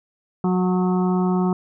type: harmonic tone with a mistuned harmonic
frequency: 183 Hz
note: F#3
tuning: 19 cents flat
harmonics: 1 / 2 / 4 / 5 / 6 / 7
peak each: -18 / -24 / -30 / -32 / -34 / -35 dBFS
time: 0.44-1.53 s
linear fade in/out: 2 ms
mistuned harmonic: 5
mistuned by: -18 cents
effects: none